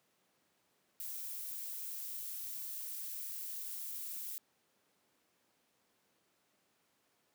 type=noise; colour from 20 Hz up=violet; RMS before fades=-43 dBFS; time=1-4.38 s; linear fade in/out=0 ms; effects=pink hiss -75 dBFS RMS until 7.34 s + high-pass 200 Hz 12 dB/octave